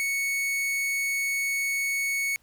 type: tone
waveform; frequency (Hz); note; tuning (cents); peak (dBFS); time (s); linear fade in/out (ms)
45% pulse; 2217; C#7; 0; -25; 0-2.36; 0
effects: pink hiss -64 dBFS RMS until 2.42 s